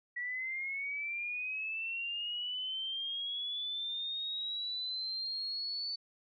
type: linear sweep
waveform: sine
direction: up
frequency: 1931 to 4510 Hz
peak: -35 dBFS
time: 0.16-5.96 s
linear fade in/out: 10 ms
effects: none